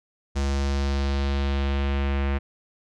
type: tone with low-pass filter sweep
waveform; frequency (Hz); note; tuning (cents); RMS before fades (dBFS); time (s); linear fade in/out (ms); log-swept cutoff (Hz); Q
square; 69.3; C#2; 0; -24; 0.35-2.39; 20; 6600 to 2300; 1.7
effects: none